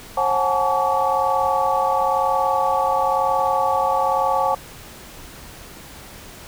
sine tone cluster, 538 / 739 / 836 / 877 / 1140 Hz, C5 / F#5 / G#5 / A5 / C#6, +48 / -2 / +11 / -6 / +48 cents, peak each -23 dBFS, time 0.17-4.55 s, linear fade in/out 5 ms, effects pink hiss -40 dBFS RMS until 6.47 s

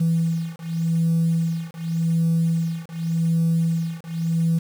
sine beating tone pair, 164.81 / 165.68 Hz, E3 / E3, 0 / +9 cents, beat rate 0.87 Hz, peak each -21 dBFS, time 0-4.59 s, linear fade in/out 10 ms, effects tanh soft clip ceiling -13 dBFS + 7-bit

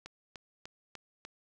click train, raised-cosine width 0.2 ms, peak -27 dBFS, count 5, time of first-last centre 0.06-1.25 s, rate 3.36 Hz, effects none

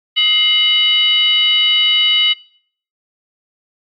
sine tone with frequency modulation, 2960 Hz, F#7, in tune, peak -10 dBFS, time 0.16-2.34 s, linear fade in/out 20 ms, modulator 848 Hz, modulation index 0.74, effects noise-tail reverb RT60 0.6 s tail -23 dB re dry + AAC 64 kbps

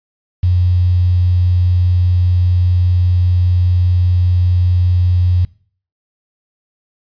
sine tone with quantisation, 89.5 Hz, F2, 43 cents sharp, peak -9 dBFS, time 0.43-5.45 s, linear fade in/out 5 ms, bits 6, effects noise-tail reverb RT60 0.5 s tail -22 dB re dry + resampled to 11025 Hz

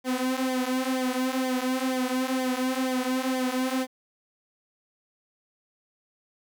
sawtooth tone with flanger, 257.2 Hz, C4, 30 cents flat, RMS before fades -27 dBFS, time 0.04-3.87 s, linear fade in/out 50 ms, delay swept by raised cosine 0.72 to 5.52 ms, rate 2.1 Hz, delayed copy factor -0.8, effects 10-bit

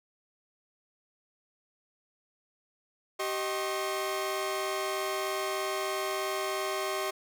sawtooth tone cluster, 386.4 / 623 / 1076 Hz, G4 / D#5 / C6, -25 / +2 / +48 cents, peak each -30 / -31 / -32 dBFS, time 3.19-7.11 s, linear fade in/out 10 ms, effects none

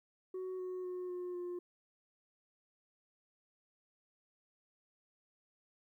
sine tone with pitch steps, 372 / 367.5 / 363.1 / 358.7 / 354.4 Hz, F#4 / F#4 / F#4 / F4 / F4, +9 / -12 / -33 / +46 / +25 cents, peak -36 dBFS, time 0.34-1.59 s, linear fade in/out 5 ms, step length 250 ms, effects tanh soft clip ceiling -38 dBFS + 13-bit

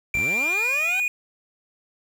triangle tone with pitch glide, 2359 to 2458 Hz, D7 to D#7, +7 to -22 cents, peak -19 dBFS, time 0.14-1.08 s, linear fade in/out 2 ms, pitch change +71 cents, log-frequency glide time 0.27-0.79 s
15% pulse linear sweep, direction up, 38.29 to 784 Hz, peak -25 dBFS, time 0.15-1 s, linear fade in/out 0 ms
effects 7-bit

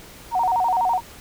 sine tone with vibrato, 830.6 Hz, G#5, in tune, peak -17 dBFS, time 0.31-1.01 s, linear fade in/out 50 ms, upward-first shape square, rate 12 Hz, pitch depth 200 cents each way, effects pink hiss -43 dBFS RMS until 1.2 s

